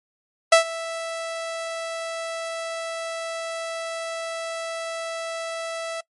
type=tone with ADSR envelope; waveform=sawtooth; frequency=659.3 Hz; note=E5; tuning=in tune; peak=-5 dBFS; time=0.52-6.01 s; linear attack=6 ms; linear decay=110 ms; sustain=-19 dB; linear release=8 ms; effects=noise-tail reverb RT60 0.1 s tail -23 dB re dry + MP3 48 kbps